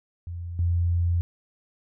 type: tone with level steps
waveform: sine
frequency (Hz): 86.3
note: F2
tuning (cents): -20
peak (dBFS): -31 / -20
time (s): 0.27-1.21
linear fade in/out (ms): 0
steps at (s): 0.59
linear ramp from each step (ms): 2
effects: none